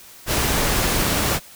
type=noise; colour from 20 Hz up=pink; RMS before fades=-20 dBFS; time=0.26-1.4 s; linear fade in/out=50 ms; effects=white hiss -44 dBFS RMS until 1.55 s